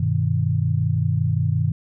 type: chord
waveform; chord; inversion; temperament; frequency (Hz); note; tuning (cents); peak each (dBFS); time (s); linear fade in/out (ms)
sine; G augmented; none; equal; 98 / 123.47 / 155.56; G2 / B2 / D#3; 0 / 0 / 0; -22; 0-1.72; 5
effects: none